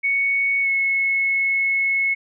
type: tone with pitch glide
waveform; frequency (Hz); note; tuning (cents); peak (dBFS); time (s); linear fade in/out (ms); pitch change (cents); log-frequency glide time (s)
sine; 2222 to 2189; C#7 to C#7; +4 to -22; -17; 0.03-2.15; 20; -26; 0.62-0.68
effects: none